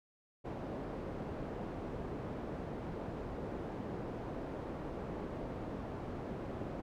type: low-pass noise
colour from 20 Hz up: white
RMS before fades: -42 dBFS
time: 0.44-6.82 s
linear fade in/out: 20 ms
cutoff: 490 Hz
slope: 12 dB/octave
effects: none